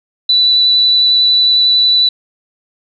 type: tone with vibrato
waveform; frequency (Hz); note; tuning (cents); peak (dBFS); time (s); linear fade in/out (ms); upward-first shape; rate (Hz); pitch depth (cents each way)
sine; 3968; B7; +7; -7; 0.29-2.09; 5; sine; 11; 9
effects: none